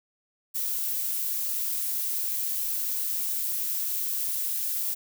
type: noise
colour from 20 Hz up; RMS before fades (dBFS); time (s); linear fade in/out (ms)
violet; -29; 0.54-4.95; 20
effects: none